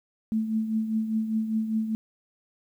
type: tone with tremolo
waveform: sine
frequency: 220 Hz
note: A3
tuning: in tune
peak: -21 dBFS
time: 0.32-1.95 s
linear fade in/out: 0 ms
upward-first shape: triangle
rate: 5 Hz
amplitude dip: 65%
effects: 10-bit